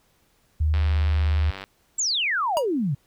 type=tone; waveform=sine; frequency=77 Hz; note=D#2; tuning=17 cents flat; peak=-18 dBFS; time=0.6-1.51 s; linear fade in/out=10 ms
type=click train; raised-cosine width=0.3 ms; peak=-19 dBFS; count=88; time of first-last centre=0.74-1.64 s; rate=96.7 Hz
type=exponential sweep; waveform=sine; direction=down; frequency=7810 to 125.9 Hz; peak=-21 dBFS; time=1.98-2.95 s; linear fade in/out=10 ms
type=tone with exponential decay; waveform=square; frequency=956 Hz; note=A#5; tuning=43 cents sharp; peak=-19 dBFS; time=2.57-2.66 s; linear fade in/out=0 ms; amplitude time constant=19 ms
effects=pink hiss -64 dBFS RMS until 3.06 s